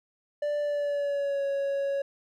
triangle tone with pitch glide, 587.3 to 555.9 Hz, D5 to C#5, 0 to +5 cents, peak -24 dBFS, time 0.42-2.02 s, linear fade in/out 5 ms, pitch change -95 cents, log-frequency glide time 0.6-1.44 s, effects none

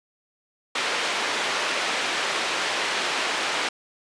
white band-pass noise, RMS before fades -26 dBFS, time 0.75-3.69 s, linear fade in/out 5 ms, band 360 to 3100 Hz, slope 12 dB/octave, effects resampled to 22050 Hz

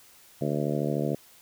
harmonic tone, 73.42 Hz, D2, in tune, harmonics 2 / 3 / 4 / 5 / 6 / 7 / 8 / 9, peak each -30 / -32 / -33 / -34 / -35 / -35 / -36 / -37 dBFS, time 0.41-1.15 s, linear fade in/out 5 ms, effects white hiss -55 dBFS RMS until 1.41 s

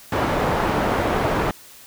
white low-pass noise, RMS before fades -21 dBFS, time 0.12-1.51 s, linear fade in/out 2 ms, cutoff 950 Hz, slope 12 dB/octave, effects white hiss -45 dBFS RMS until 1.86 s

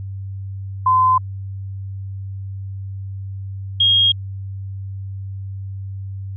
sine tone pair in turn, 1026 / 3257 Hz, C6 / G#7, -34 / -34 cents, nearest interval octave + minor sixth, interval 2000 cents, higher second, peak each -11 dBFS, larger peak neither, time 0.86-1.18 / 3.8-4.12 s, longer neither, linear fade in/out 5 ms, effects added 97 Hz sine -26 dBFS peak until 6.36 s

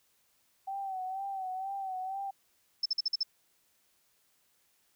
sine tone with vibrato, 766 Hz, G5, 40 cents flat, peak -34 dBFS, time 0.67-2.31 s, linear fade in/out 10 ms, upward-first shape sine, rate 2.1 Hz, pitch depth 57 cents each way
sine tone bursts, 5274 Hz, E8, in tune, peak -26 dBFS, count 6, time 2.83-3.232 s, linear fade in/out 5 ms, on 27 ms, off 48 ms
effects white hiss -71 dBFS RMS until 4.95 s

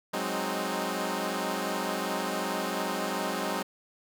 10% pulse chord, Ab dominant seventh, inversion third, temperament equal with one note detuned, 185 / 207.7 / 261.6 / 309.3 Hz, Gb3 / Ab3 / C4 / Eb4, 0 / 0 / 0 / -10 cents, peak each -26 / -26 / -27 / -28 dBFS, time 0.13-3.63 s, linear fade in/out 10 ms, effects none

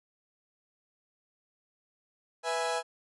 30% pulse chord, E major, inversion second, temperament equal, 493.9 / 659.3 / 830.6 Hz, B4 / E5 / G#5, 0 / 0 / 0 cents, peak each -31 dBFS, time 2.43-2.83 s, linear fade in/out 50 ms, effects resampled to 24000 Hz

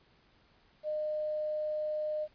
sine tone with quantisation, 610 Hz, D#5, 34 cents flat, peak -31 dBFS, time 0.83-2.28 s, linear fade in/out 50 ms, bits 10, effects pink hiss -66 dBFS RMS until 2.34 s + resampled to 11025 Hz

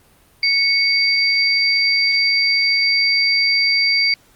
sine tone pair together, 2213 / 4689 Hz, C#7 / D8, -3 / -4 cents, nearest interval octave + minor second, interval 1299 cents, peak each -16 dBFS, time 0.43-4.14 s, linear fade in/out 2 ms, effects pink hiss -53 dBFS RMS until 4.35 s + Opus 32 kbps

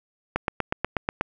click train, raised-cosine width 0.5 ms, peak -8 dBFS, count 8, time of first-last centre 0.36-1.211 s, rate 8.23 Hz, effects none

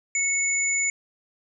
sine tone pair together, 2203 / 6989 Hz, C#7 / A8, -11 / -13 cents, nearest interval octave + minor sixth, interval 1998 cents, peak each -24 dBFS, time 0.15-0.9 s, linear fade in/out 2 ms, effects none

